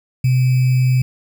sine tone with sample-and-hold, 127.9 Hz, C3, 39 cents flat, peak -11 dBFS, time 0.24-1.02 s, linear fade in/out 5 ms, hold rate 2450 Hz, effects none

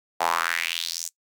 sawtooth tone with high-pass filter sweep, 83.9 Hz, E2, 31 cents sharp, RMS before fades -27 dBFS, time 0.2-1.09 s, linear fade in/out 10 ms, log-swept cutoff 750 to 7200 Hz, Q 3.5, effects noise-tail reverb RT60 0.1 s tail -20 dB re dry

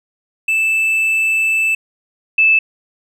triangle / sine tone pair in turn, 2637 / 2627 Hz, E7 / E7, 0 / -7 cents, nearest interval unison, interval 7 cents, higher first, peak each -11 / -8 dBFS, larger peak second, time 0.48-1.75 / 2.38-2.59 s, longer first, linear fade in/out 5 ms, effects none

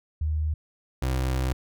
sine / 30% pulse tone pair in turn, 77.1 / 64.71 Hz, D#2 / C2, -15 / -19 cents, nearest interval minor third, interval 304 cents, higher first, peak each -23 / -21 dBFS, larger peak second, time 0.21-0.54 / 1.02-1.53 s, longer second, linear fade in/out 5 ms, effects none

